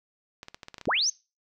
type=clicks; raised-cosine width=0.2 ms; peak=-23 dBFS; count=9; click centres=0.431 / 0.484 / 0.545 / 0.632 / 0.684 / 0.743 / 0.782 / 0.813 / 0.855 s
type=linear sweep; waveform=sine; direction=up; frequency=72.5 to 6490 Hz; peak=-22 dBFS; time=0.87-1.1 s; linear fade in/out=5 ms
effects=noise-tail reverb RT60 0.3 s tail -24 dB re dry